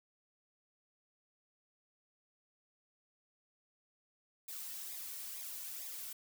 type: noise with flanger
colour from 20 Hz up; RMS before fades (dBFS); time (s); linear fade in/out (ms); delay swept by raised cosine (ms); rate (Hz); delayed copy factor
blue; -45; 4.48-6.13; 5; 0.67 to 2.47; 2.2; -0.6
effects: none